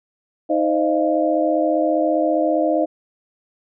sine tone cluster, 314 / 523 / 613 / 688 Hz, D#4 / C5 / D#5 / F5, +16 / -1 / -26 / -26 cents, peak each -20 / -23 / -20 / -22 dBFS, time 0.49-2.86 s, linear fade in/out 20 ms, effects none

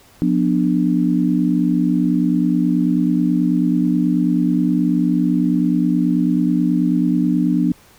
sine chord, B diminished, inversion second, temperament just, 177.8 / 246.9 / 296.3 Hz, F3 / B3 / D4, +31 / 0 / +15 cents, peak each -18 dBFS, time 0.22-7.72 s, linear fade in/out 0 ms, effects pink hiss -49 dBFS RMS until 7.98 s

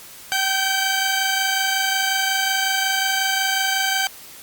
15% pulse tone pair together, 769 / 1563.5 Hz, G5 / G6, -33 / -5 cents, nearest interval octave, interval 1228 cents, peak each -15 dBFS, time 0.32-4.07 s, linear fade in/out 0 ms, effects white hiss -41 dBFS RMS until 4.42 s + Opus 48 kbps

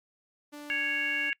sawtooth tone, 293.7 Hz, D4, in tune, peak -37 dBFS, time 0.52-1.31 s, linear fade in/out 20 ms
harmonic tone, 554.4 Hz, C#5, in tune, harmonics 3 / 4 / 5, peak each -31 / -31 / -31 dBFS, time 0.7-1.33 s, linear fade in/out 0 ms
effects noise-tail reverb RT60 0.1 s tail -25 dB re dry + MP3 96 kbps

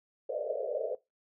white band-pass noise, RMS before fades -34 dBFS, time 0.29-0.95 s, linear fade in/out 5 ms, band 430 to 640 Hz, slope 96 dB/octave, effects noise-tail reverb RT60 0.2 s tail -19 dB re dry

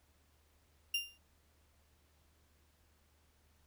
35% pulse tone with exponential decay, 2794 Hz, F7, in tune, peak -28 dBFS, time 0.94-1.18 s, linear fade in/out 5 ms, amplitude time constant 51 ms, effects added 75 Hz sine -70 dBFS peak until 3.66 s + pink hiss -73 dBFS RMS until 3.66 s

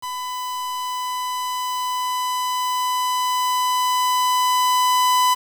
45% pulse tone with level ramp, 1000 Hz, B5, 21 cents sharp, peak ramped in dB -26 to -14 dBFS, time 0.02-5.35 s, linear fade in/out 20 ms, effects 7-bit

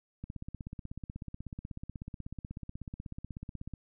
click train, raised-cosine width 5 ms, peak -28 dBFS, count 58, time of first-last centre 0.24-3.737 s, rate 16.3 Hz, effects none

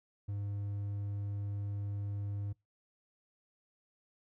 triangle tone, 101.3 Hz, G#2, 43 cents flat, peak -33 dBFS, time 0.28-2.53 s, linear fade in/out 10 ms, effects noise-tail reverb RT60 0.2 s tail -24 dB re dry

